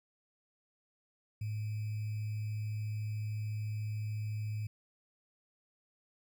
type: tone with sample-and-hold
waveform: sine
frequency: 106.9 Hz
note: A2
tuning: 49 cents flat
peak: -34 dBFS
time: 1.41-4.67 s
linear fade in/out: 5 ms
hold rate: 2450 Hz
effects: none